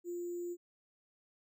sine tone with sample-and-hold, 349.2 Hz, F4, in tune, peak -37 dBFS, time 0.04-0.57 s, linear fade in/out 50 ms, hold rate 7350 Hz, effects none

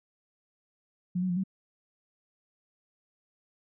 sine tone with pitch steps, 179.4 / 184.9 / 176.1 / 190.4 Hz, F3 / F#3 / F3 / F#3, +47 / -1 / +15 / +50 cents, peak -26 dBFS, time 1.15-1.438 s, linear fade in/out 10 ms, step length 72 ms, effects none

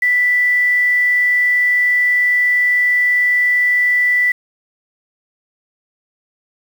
sine tone with quantisation, 1975.5 Hz, B6, in tune, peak -11 dBFS, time 0.02-4.32 s, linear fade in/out 5 ms, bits 6, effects none

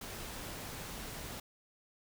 pink noise, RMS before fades -44 dBFS, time 0.01-1.4 s, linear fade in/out 5 ms, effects none

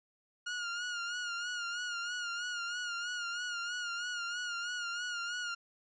sawtooth tone with vibrato, 1426 Hz, F6, 36 cents sharp, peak -32 dBFS, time 0.46-5.55 s, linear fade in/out 10 ms, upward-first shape sine, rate 3.1 Hz, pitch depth 48 cents each way, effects resampled to 16000 Hz

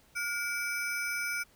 square ring-modulated tone, 1864.7 Hz, A#6, in tune, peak -29 dBFS, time 0.15-1.44 s, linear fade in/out 20 ms, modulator 440 Hz, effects pink hiss -63 dBFS RMS until 1.55 s

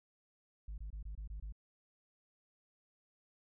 sine tone bursts, 51.7 Hz, G#1, 7 cents flat, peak -39 dBFS, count 7, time 0.68-1.524 s, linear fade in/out 5 ms, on 100 ms, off 24 ms, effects tanh soft clip ceiling -40 dBFS

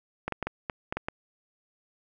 clicks, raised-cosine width 0.5 ms, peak -15 dBFS, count 8, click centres 0.28 / 0.323 / 0.427 / 0.47 / 0.698 / 0.925 / 0.97 / 1.085 s, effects none

